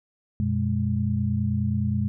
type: tone cluster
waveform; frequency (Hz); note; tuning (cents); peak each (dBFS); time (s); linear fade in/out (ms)
sine; 92.4 / 121.9 / 207.4; F#2 / B2 / G#3; -2 / -22 / -2; -26; 0.4-2.08; 0
effects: none